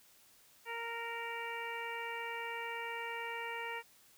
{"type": "harmonic tone", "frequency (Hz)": 464.4, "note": "A#4", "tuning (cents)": -7, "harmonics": [1, 2, 3, 4, 5, 6], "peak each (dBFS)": [-46, -43, -49, -45, -45, -49], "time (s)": [0.65, 3.83], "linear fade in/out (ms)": 50, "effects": ["white hiss -64 dBFS RMS until 4.17 s"]}